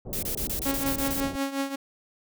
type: low-pass noise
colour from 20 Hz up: pink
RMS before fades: -36 dBFS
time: 0.05-1.36 s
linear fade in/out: 5 ms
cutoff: 620 Hz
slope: 24 dB/octave
type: noise bursts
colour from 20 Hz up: blue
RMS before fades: -31 dBFS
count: 9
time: 0.13-1.202 s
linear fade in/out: 0 ms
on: 96 ms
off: 26 ms
type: tone with tremolo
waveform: sawtooth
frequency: 274.7 Hz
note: C#4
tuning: 16 cents flat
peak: -20 dBFS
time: 0.65-1.76 s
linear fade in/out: 10 ms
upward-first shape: triangle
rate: 5.5 Hz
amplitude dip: 80%
effects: none